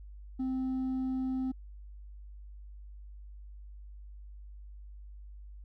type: tone with hard clipping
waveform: triangle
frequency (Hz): 260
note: C4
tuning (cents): -11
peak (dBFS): -29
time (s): 0.39-1.52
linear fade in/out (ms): 10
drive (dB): 1
effects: added 50 Hz sine -45 dBFS peak until 5.64 s